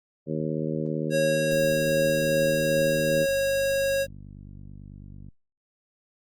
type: harmonic tone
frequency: 77.78 Hz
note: D#2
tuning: in tune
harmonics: 2 / 3 / 4 / 5 / 6 / 7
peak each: -30 / -32 / -33 / -34 / -35 / -35 dBFS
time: 0.26-3.27 s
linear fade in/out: 50 ms
type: tone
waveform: square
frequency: 547 Hz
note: C#5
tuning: 23 cents flat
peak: -23 dBFS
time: 1.1-4.07 s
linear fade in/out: 50 ms
type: click train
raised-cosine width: 5 ms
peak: -32 dBFS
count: 99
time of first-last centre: 3.29-5.286 s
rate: 49.1 Hz
effects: Opus 32 kbps